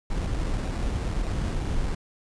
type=noise with sample-and-hold; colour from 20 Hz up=brown; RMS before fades=-27 dBFS; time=0.1-1.95 s; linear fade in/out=5 ms; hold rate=3150 Hz; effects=resampled to 22050 Hz